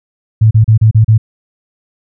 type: tone bursts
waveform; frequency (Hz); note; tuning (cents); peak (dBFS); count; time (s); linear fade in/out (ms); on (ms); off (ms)
sine; 110; A2; 0; -3; 6; 0.41-1.18; 10; 100; 34
effects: none